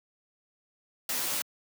white noise with comb filter, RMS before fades -31 dBFS, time 1.09-1.42 s, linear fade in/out 2 ms, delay 12 ms, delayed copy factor +0.65, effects high-pass 150 Hz 12 dB/octave

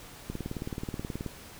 click train, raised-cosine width 3 ms, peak -21 dBFS, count 19, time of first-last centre 0.3-1.263 s, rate 18.7 Hz, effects pink hiss -48 dBFS RMS until 1.59 s

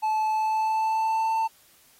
triangle tone with pitch glide, 868 to 892.9 Hz, A5 to A5, -24 to +25 cents, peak -20 dBFS, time 0.02-1.48 s, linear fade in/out 20 ms, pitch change +49 cents, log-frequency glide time 0.28-1.37 s, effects white hiss -58 dBFS RMS until 1.99 s + AAC 48 kbps

